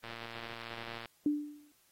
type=click train; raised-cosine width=0.3 ms; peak=-27 dBFS; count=119; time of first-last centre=0.04-1.057 s; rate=116 Hz
type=tone with exponential decay; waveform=sine; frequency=295.2 Hz; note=D4; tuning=9 cents sharp; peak=-24 dBFS; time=1.26-1.72 s; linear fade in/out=2 ms; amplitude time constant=100 ms
effects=white hiss -69 dBFS RMS until 1.91 s + AAC 48 kbps